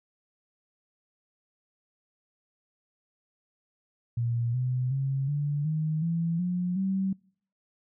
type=tone with pitch steps; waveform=sine; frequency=118.1 / 126.58 / 135.66 / 145.4 / 155.83 / 167.02 / 179.01 / 191.85 Hz; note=A#2 / B2 / C#3 / D3 / D#3 / E3 / F3 / G3; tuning=+23 / +43 / -37 / -17 / +3 / +23 / +43 / -37 cents; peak=-25 dBFS; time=4.17-7.13 s; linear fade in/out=5 ms; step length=370 ms; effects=noise-tail reverb RT60 0.6 s tail -26 dB re dry